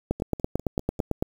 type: two click trains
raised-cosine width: 2 ms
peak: -10 / -22 dBFS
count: 11 / 5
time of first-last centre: 0.11-1.225 / 0.2-0.992 s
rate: 8.97 / 5.05 Hz
effects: 7-bit